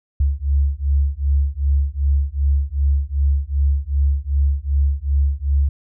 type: beating tone pair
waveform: sine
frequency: 68.9 / 71.5 Hz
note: C#2 / D2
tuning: -10 / -46 cents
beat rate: 2.6 Hz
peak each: -18 dBFS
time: 0.2-5.69 s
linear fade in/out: 5 ms
effects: none